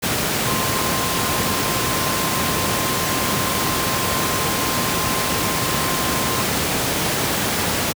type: tone in noise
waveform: sine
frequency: 1046.5 Hz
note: C6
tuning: in tune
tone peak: -27 dBFS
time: 0.45-6.43 s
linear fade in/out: 20 ms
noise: pink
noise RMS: -20 dBFS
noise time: 0.02-7.93 s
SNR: -10 dB
effects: high-pass 100 Hz 12 dB/octave

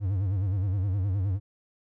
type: tone with vibrato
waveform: triangle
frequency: 96.7 Hz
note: G2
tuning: 23 cents flat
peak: -22 dBFS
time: 0-1.4 s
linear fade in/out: 50 ms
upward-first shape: sine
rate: 9.6 Hz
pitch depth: 120 cents each way
effects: none

